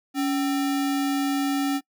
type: tone with sample-and-hold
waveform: sine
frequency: 280 Hz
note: C#4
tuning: 18 cents sharp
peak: -21 dBFS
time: 0.14-1.81 s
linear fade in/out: 50 ms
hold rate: 1050 Hz
effects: noise-tail reverb RT60 0.1 s tail -23 dB re dry